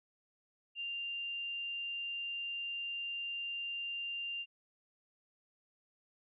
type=tone; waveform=sine; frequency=2790 Hz; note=F7; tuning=2 cents flat; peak=-37 dBFS; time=0.75-4.46 s; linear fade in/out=50 ms; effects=none